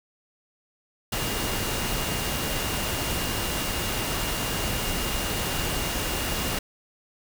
sine tone in noise, 2827 Hz, F7, 20 cents sharp, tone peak -37 dBFS, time 1.12-6.59 s, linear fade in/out 5 ms, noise pink, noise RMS -28 dBFS, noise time 1.12-6.59 s, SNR -12 dB, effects none

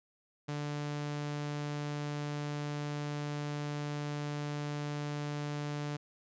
sawtooth tone, 146.83 Hz, D3, in tune, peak -31 dBFS, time 0.48-5.97 s, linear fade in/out 10 ms, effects resampled to 16000 Hz

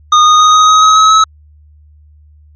square tone with pitch steps, 1229 / 1237.5 / 1246.2 / 1254.8 / 1263.6 / 1272.3 / 1281.2 / 1290.1 Hz, D#6 / D#6 / D#6 / D#6 / D#6 / D#6 / E6 / E6, -22 / -10 / +2 / +14 / +26 / +38 / -50 / -38 cents, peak -4 dBFS, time 0.12-1.24 s, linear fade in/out 5 ms, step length 140 ms, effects added 75 Hz sine -39 dBFS peak until 2.55 s + MP3 32 kbps

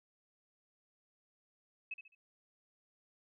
sine tone with echo, 2580 Hz, E7, 38 cents flat, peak -38 dBFS, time 1.91-1.94 s, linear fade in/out 5 ms, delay 70 ms, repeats 3, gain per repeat -9 dB, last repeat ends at 2.15 s, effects none

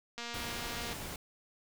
click train, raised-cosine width 0.2 ms, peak -24 dBFS, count 178, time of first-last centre 0.18-0.93 s, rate 236 Hz
pink noise, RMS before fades -42 dBFS, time 0.34-1.16 s, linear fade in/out 2 ms
effects none

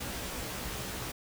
pink noise with comb filter, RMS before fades -38 dBFS, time 0-1.12 s, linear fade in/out 10 ms, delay 16 ms, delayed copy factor +0.85, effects none

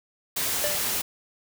white noise, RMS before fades -27 dBFS, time 0.36-1.02 s, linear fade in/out 10 ms
square tone with exponential decay, 590 Hz, D5, 8 cents sharp, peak -24 dBFS, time 0.64-0.89 s, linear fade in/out 1 ms, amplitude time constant 53 ms
effects none

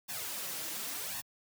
white noise with flanger, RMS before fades -39 dBFS, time 0.08-1.22 s, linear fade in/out 20 ms, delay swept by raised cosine 1.1 to 6.4 ms, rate 0.91 Hz, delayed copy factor +0.85, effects high-pass 100 Hz 12 dB/octave

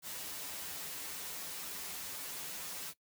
white noise with comb filter, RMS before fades -43 dBFS, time 0.02-2.94 s, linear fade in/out 50 ms, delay 8.6 ms, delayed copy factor -0.8, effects noise-tail reverb RT60 0.1 s tail -19 dB re dry + high-pass 80 Hz 12 dB/octave

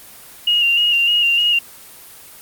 sine tone with vibrato, 2826 Hz, F7, 20 cents sharp, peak -12 dBFS, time 0.47-1.59 s, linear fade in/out 5 ms, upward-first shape square, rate 3.3 Hz, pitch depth 29 cents each way, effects white hiss -40 dBFS RMS until 2.41 s + Opus 24 kbps

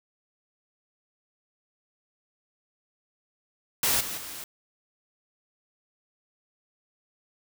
white noise with level steps, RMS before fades -24 / -34 / -39 dBFS, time 3.83-4.44 s, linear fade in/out 2 ms, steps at 4 / 4.17 s, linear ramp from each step 10 ms, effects none

